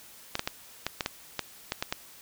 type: clicks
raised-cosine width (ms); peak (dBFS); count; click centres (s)
0.2; -11; 10; 0.354 / 0.394 / 0.475 / 0.866 / 1.008 / 1.061 / 1.393 / 1.721 / 1.825 / 1.925
effects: white hiss -51 dBFS RMS until 2.21 s

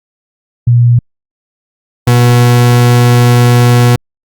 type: tone pair in turn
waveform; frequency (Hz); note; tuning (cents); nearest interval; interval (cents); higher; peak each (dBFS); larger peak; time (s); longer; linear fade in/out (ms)
sine / 40% pulse; 120 / 121.39; B2 / B2; -49 / -29; unison; 20; second; -3; neither; 0.67-0.99 / 2.07-3.96; second; 5
effects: Opus 32 kbps

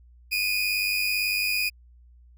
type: tone pair together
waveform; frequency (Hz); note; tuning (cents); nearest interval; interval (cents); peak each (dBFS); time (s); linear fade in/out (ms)
30% pulse; 2449 / 2547; D#7 / D#7; -28 / +40; minor second; 68; -22 / -27; 0.31-1.7; 20
effects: added 60 Hz sine -50 dBFS peak until 2.37 s

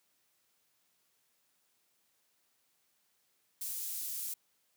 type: high-pass noise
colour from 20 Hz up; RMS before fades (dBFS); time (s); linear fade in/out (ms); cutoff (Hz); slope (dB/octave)
pink; -39; 3.61-4.34; 5; 10000; 12
effects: white hiss -75 dBFS RMS until 4.76 s + high-pass 100 Hz 12 dB/octave

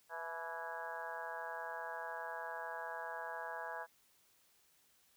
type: harmonic tone with a mistuned harmonic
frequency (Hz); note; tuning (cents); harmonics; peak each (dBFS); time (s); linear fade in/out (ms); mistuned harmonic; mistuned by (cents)
164.81; E3; 0; 3 / 4 / 5 / 6 / 7 / 8 / 9 / 10; -52 / -48 / -48 / -48 / -54 / -56 / -52 / -47; 0.09-3.87; 50; 5; +53
effects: white hiss -71 dBFS RMS until 5.16 s

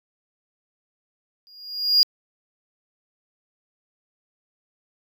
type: tone with exponential growth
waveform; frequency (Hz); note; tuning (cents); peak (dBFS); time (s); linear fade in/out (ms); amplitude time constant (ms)
triangle; 4846; D#8; -47; -8; 1.47-2.03; 0; 120
effects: tanh soft clip ceiling -7 dBFS

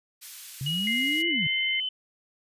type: high-pass noise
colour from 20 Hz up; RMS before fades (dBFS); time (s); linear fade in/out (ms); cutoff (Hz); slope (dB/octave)
white; -42; 0.21-1.23; 20; 2100; 12
type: linear two-way sweep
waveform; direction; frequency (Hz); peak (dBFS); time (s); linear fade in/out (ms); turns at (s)
sine; up then down; 128.2 to 346.1 to 133.8; -29; 0.61-1.47; 2; 1.28
type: tone with pitch glide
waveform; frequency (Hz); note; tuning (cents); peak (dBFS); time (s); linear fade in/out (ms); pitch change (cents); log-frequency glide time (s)
sine; 2900 to 3041; F#7 to F#7; -35 to +47; -27; 0.66-1.89; 5; +82; 1.12-1.48
type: tone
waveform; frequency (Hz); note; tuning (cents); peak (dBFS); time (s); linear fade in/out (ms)
sine; 2093; C7; 0; -26; 0.87-1.8; 2
effects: resampled to 32000 Hz

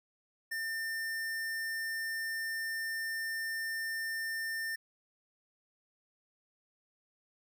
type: tone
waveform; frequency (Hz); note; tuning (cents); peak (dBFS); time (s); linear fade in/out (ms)
square; 1800; A6; +39; -35; 0.51-4.76; 10
effects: none

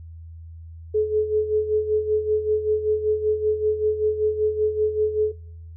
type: tone with tremolo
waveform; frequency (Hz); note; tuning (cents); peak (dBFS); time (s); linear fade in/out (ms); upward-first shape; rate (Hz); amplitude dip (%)
sine; 428.1; A4; -47; -16; 0.94-5.32; 10; sine; 5.2; 70
effects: noise-tail reverb RT60 0.7 s tail -22 dB re dry + added 82 Hz sine -37 dBFS peak until 5.76 s

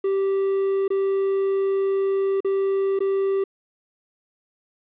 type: tone with dropouts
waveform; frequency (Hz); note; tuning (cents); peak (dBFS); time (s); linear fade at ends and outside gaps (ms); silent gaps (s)
triangle; 390; G4; -9; -17; 0.04-3.44; 5; 0.88-0.903 / 2.405-2.446 / 2.991-3.004
effects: resampled to 8000 Hz + 9-bit

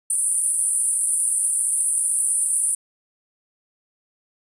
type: band-pass noise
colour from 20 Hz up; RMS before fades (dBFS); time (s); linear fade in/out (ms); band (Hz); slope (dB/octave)
pink; -21; 0.1-2.75; 5; 9000 to 10000; 96
effects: resampled to 24000 Hz

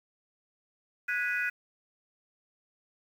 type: chord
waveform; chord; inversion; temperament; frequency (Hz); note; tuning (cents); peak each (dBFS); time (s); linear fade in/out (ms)
sine; G# minor seventh; third; equal with one note detuned; 1466.4 / 1661.2 / 1975.5 / 2489; F#6 / G#6 / B6 / D#7; -16 / 0 / 0 / 0; -30 / -35 / -35 / -34; 1.08-1.5; 10
effects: tanh soft clip ceiling -19 dBFS + 9-bit

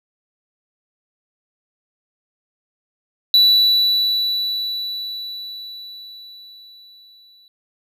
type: tone with exponential decay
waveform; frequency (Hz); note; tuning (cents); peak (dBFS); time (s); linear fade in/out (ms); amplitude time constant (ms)
triangle; 3951; B7; 0; -7; 3.34-7.48; 1; 900
effects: none

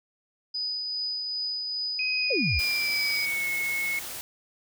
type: tone with tremolo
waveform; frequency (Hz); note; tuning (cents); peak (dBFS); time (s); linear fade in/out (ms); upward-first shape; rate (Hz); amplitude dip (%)
sine; 4978; D#8; 0; -27; 0.54-3.26; 10; triangle; 2.5; 30
type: tone with pitch glide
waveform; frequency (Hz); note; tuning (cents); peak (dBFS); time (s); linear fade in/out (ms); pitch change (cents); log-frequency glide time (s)
sine; 2510 to 2185; D#7 to C#7; +15 to -26; -26; 1.99-3.99; 2; -241; 2.18-3.48
type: exponential sweep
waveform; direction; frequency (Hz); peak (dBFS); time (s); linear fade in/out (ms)
sine; down; 607 to 59.4; -25; 2.3-2.6; 10
type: noise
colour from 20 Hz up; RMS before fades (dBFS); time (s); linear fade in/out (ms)
white; -37; 2.59-4.21; 0
effects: none

